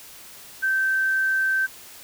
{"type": "tone", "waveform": "sine", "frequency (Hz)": 1553, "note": "G6", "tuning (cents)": -17, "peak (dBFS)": -19, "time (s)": [0.62, 1.67], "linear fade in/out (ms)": 20, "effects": ["white hiss -44 dBFS RMS until 2.03 s"]}